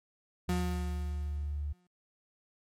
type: tone with pitch glide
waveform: sine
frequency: 77.9 to 73.1 Hz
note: D#2 to D2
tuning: +3 to -7 cents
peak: -32 dBFS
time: 0.48-1.73 s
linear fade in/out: 10 ms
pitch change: -110 cents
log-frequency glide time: 0.6-0.82 s
type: tone with exponential decay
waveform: 35% pulse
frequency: 179 Hz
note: F3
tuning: 43 cents sharp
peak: -27 dBFS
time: 0.49-1.87 s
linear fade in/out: 2 ms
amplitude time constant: 300 ms
effects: MP3 64 kbps